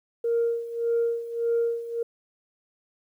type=tone with tremolo; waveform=sine; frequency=466.2 Hz; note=A#4; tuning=in tune; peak=-19 dBFS; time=0.24-2.03 s; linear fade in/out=5 ms; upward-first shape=sine; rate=1.7 Hz; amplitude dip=80%; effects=tanh soft clip ceiling -17 dBFS + 10-bit